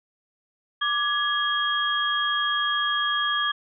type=tone cluster; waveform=sine; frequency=1176 / 1676 / 3263 Hz; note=D6 / G#6 / G#7; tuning=+2 / +15 / -31 cents; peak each=-26 dBFS; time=0.81-3.52 s; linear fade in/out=10 ms; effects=none